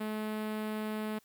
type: tone with notch filter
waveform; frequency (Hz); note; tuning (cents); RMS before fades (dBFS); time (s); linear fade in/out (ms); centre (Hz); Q
sawtooth; 215.1; A3; -39; -36; 0-1.19; 10; 6200; 0.74
effects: white hiss -67 dBFS RMS until 1.24 s